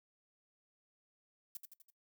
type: noise with echo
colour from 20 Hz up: violet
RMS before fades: -44 dBFS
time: 1.55-1.57 s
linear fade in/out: 2 ms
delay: 83 ms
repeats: 4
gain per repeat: -5 dB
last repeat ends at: 1.902 s
effects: noise-tail reverb RT60 0.1 s tail -18 dB re dry